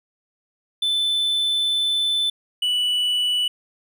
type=tone pair in turn; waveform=triangle; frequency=3519 / 2959 Hz; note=A7 / F#7; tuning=0 / -1 cents; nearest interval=minor third; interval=301 cents; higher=first; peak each=-17 dBFS; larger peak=neither; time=0.82-2.3 / 2.62-3.48 s; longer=first; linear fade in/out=5 ms; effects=none